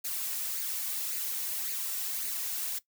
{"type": "noise with flanger", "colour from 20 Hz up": "blue", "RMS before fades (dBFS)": -34, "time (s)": [0.04, 2.79], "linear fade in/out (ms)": 10, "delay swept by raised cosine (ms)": [0.44, 2.74], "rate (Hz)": 1.8, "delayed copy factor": 0.5, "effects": ["noise-tail reverb RT60 0.1 s tail -17 dB re dry"]}